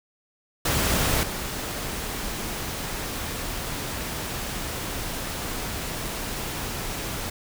pink noise with level steps, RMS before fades -23 / -31 dBFS, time 0.65-7.3 s, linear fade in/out 5 ms, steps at 1.23 s, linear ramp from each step 2 ms, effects none

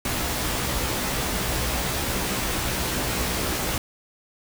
pink noise with comb filter, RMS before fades -26 dBFS, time 0.05-3.78 s, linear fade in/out 2 ms, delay 16 ms, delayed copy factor +0.65, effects none

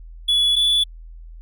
triangle tone pair in turn, 3410 / 3444 Hz, G#7 / A7, +45 / -38 cents, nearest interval unison, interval 17 cents, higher second, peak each -13 dBFS, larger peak neither, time 0.28-0.56 / 0.56-0.84 s, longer neither, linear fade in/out 10 ms, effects added 41 Hz sine -36 dBFS peak until 1.41 s

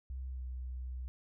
sine tone with pitch glide, 64.8 to 63.06 Hz, C2 to B1, -16 to +37 cents, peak -38 dBFS, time 0.1-1.08 s, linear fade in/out 0 ms, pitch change -47 cents, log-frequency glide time 0.28-0.44 s, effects none

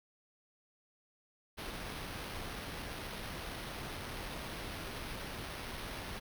pink noise with sample-and-hold, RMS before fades -43 dBFS, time 1.57-6.2 s, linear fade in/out 20 ms, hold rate 7350 Hz, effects none

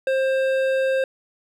sine tone with hard clipping, 530 Hz, C5, 22 cents sharp, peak -20 dBFS, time 0.07-1.04 s, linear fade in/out 2 ms, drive 11 dB, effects none

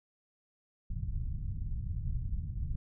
pink low-pass noise, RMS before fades -35 dBFS, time 0.9-2.76 s, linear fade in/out 5 ms, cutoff 130 Hz, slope 24 dB/octave, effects none

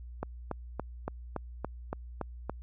click train, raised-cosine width 1 ms, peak -19 dBFS, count 9, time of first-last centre 0.23-2.496 s, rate 3.53 Hz, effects added 60 Hz sine -42 dBFS peak until 2.62 s

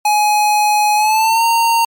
square tone with pitch glide, 840 to 921.3 Hz, G#5 to A#5, +19 to -21 cents, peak -11 dBFS, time 0.05-1.85 s, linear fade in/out 5 ms, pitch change +160 cents, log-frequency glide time 0.96-1.44 s, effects MP3 96 kbps

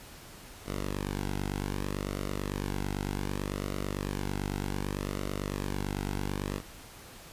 sawtooth tone with flanger, 48.98 Hz, G1, 1 cent flat, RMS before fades -34 dBFS, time 0.65-6.62 s, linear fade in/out 50 ms, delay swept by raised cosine 1.2 to 1.71 ms, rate 0.65 Hz, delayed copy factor -0.75, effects pink hiss -49 dBFS RMS until 7.32 s + resampled to 32000 Hz

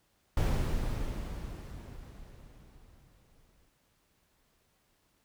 brown noise with exponential decay, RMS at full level -27 dBFS, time 0.37-3.69 s, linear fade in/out 2 ms, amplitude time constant 720 ms, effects pink hiss -72 dBFS RMS until 5.24 s

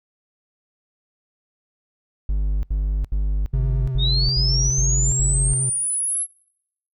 triangle tone bursts, 50.2 Hz, G1, 42 cents sharp, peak -16 dBFS, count 8, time 2.29-5.535 s, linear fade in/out 0 ms, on 340 ms, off 75 ms
triangle tone with vibrato, 130.81 Hz, C3, in tune, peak -20 dBFS, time 3.53-5.7 s, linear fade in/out 10 ms, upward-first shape square, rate 9.2 Hz, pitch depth 34 cents each way
sine linear sweep, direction up, 3600 to 11175 Hz, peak -20 dBFS, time 3.98-6.27 s, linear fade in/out 50 ms
effects noise-tail reverb RT60 0.8 s tail -26 dB re dry

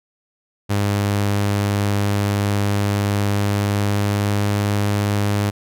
sawtooth tone with pitch glide, 101.5 to 102.38 Hz, G#2 to G#2, -39 to -24 cents, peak -13 dBFS, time 0.69-5.51 s, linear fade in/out 20 ms, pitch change +15 cents, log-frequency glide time 3.34-4.58 s, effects none

